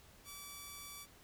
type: tone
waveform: 5% pulse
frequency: 1153 Hz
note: D6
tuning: 32 cents flat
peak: -36 dBFS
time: 0.24-1.07 s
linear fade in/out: 50 ms
effects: added 74 Hz sine -69 dBFS peak until 1.23 s + pink hiss -62 dBFS RMS until 1.23 s